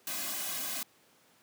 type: noise with comb filter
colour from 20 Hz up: white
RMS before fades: -36 dBFS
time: 0.07-0.83 s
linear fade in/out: 2 ms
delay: 2.2 ms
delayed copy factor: -0.85
effects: pink hiss -64 dBFS RMS until 1.42 s + high-pass 200 Hz 12 dB/octave